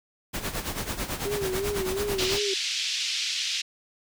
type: noise with tremolo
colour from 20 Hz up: pink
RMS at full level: -29 dBFS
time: 0.33-2.4 s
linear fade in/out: 20 ms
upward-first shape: sine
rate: 9.1 Hz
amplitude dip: 70%
type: tone with vibrato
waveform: sine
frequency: 392.1 Hz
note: G4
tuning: in tune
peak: -27 dBFS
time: 1.25-2.54 s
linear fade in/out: 5 ms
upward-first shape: sine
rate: 2.8 Hz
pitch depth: 96 cents each way
type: band-pass noise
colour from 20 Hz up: pink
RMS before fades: -29 dBFS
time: 2.18-3.62 s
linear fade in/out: 10 ms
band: 2700 to 5800 Hz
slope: 24 dB/octave
effects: none